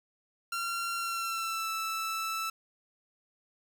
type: tone with pitch glide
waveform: sawtooth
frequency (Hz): 1373 to 1319.4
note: F6 to E6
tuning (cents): -30 to +1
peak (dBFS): -28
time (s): 0.52-2.5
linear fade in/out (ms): 5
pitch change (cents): -69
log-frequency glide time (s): 0.97-1.7
effects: 9-bit